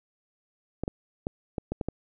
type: clicks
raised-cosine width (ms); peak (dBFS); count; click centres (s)
2; -16; 7; 0.836 / 0.879 / 1.269 / 1.582 / 1.72 / 1.812 / 1.886
effects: none